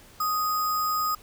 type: tone with sample-and-hold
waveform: sine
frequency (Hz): 1245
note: D#6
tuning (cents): +1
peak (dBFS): -23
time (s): 0.2-1.15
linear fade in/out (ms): 5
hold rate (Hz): 6300
effects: pink hiss -52 dBFS RMS until 1.22 s